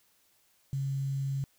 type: tone with quantisation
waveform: sine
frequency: 136.7 Hz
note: C#3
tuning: 24 cents flat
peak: -29 dBFS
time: 0.73-1.44 s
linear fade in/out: 0 ms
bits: 9
effects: white hiss -68 dBFS RMS until 1.58 s

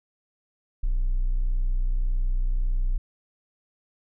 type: tone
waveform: triangle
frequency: 30.87 Hz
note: B0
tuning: in tune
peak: -17 dBFS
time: 0.83-2.98 s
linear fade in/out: 10 ms
effects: tanh soft clip ceiling -17 dBFS

